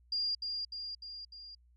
sine tone with echo, 4808 Hz, D8, 40 cents sharp, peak -30 dBFS, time 0.12-0.35 s, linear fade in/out 5 ms, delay 300 ms, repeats 4, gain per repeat -4 dB, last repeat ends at 1.55 s, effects added 60 Hz sine -61 dBFS peak until 1.76 s + MP3 64 kbps

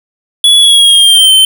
square tone with pitch glide, 3392 to 3093 Hz, G#7 to G7, +36 to -24 cents, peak -3 dBFS, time 0.44-1.45 s, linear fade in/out 2 ms, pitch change -160 cents, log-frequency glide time 0.6-1.33 s, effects none

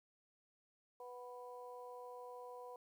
harmonic tone, 246.9 Hz, B3, in tune, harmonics 2 / 3 / 4, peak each -51 / -56 / -54 dBFS, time 1-2.76 s, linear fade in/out 2 ms, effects 12-bit

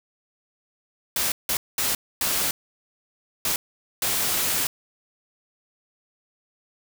white noise bursts at uneven times, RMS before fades -24 dBFS, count 6, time 1.16-1.32 / 1.49-1.57 / 1.78-1.95 / 2.21-2.51 / 3.45-3.56 / 4.02-4.67 s, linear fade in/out 2 ms, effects none

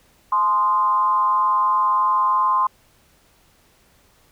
sine tone with frequency modulation, 1041 Hz, C6, 9 cents flat, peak -15 dBFS, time 0.32-2.67 s, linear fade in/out 5 ms, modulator 189 Hz, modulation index 0.54, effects pink hiss -57 dBFS RMS until 4.31 s

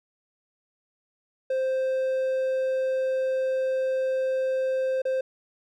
triangle tone with dropouts, 523.3 Hz, C5, in tune, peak -21 dBFS, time 1.5-5.21 s, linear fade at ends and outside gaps 5 ms, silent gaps 5.019-5.052 s, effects none

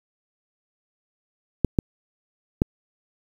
clicks, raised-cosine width 3 ms, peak -4 dBFS, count 3, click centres 1.647 / 1.788 / 2.619 s, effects 7-bit

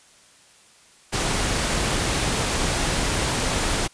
pink noise, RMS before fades -23 dBFS, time 1.12-3.88 s, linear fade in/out 20 ms, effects white hiss -53 dBFS RMS until 3.93 s + resampled to 22050 Hz

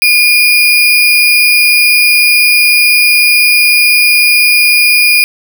sine tone with sample-and-hold, 2424 Hz, D#7, 46 cents flat, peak -4 dBFS, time 0.02-5.24 s, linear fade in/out 0 ms, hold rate 7350 Hz, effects none

